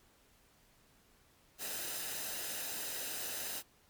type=noise with comb filter; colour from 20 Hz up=white; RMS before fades=-40 dBFS; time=1.58-3.63 s; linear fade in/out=50 ms; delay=0.89 ms; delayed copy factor=-0.5; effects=pink hiss -67 dBFS RMS until 3.89 s + MP3 96 kbps